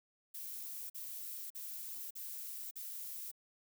violet noise bursts, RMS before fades -45 dBFS, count 5, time 0.34-3.316 s, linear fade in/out 10 ms, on 560 ms, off 44 ms, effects none

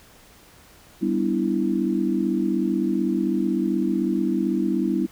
sine chord, E minor seventh, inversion first, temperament equal, 196 / 246.9 / 293.7 / 329.6 Hz, G3 / B3 / D4 / E4, 0 / 0 / 0 / 0 cents, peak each -25 / -26 / -27 / -24 dBFS, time 1.01-5.07 s, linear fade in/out 20 ms, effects pink hiss -51 dBFS RMS until 5.11 s

